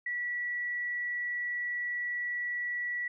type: tone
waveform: sine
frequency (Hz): 1945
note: B6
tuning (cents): -27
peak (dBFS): -31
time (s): 0.06-3.08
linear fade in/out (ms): 5
effects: none